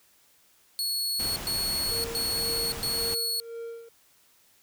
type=tone bursts; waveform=sawtooth; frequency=4365 Hz; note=C#8; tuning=28 cents flat; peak=-24 dBFS; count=4; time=0.79-3.4 s; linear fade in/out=0 ms; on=570 ms; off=110 ms
type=noise; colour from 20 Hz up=pink; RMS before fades=-37 dBFS; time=1.19-3.15 s; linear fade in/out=10 ms
type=tone with tremolo; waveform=triangle; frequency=462.8 Hz; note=A#4; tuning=13 cents flat; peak=-32 dBFS; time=1.91-3.89 s; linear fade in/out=5 ms; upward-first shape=sine; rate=1.9 Hz; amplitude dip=75%
effects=white hiss -62 dBFS RMS until 4.62 s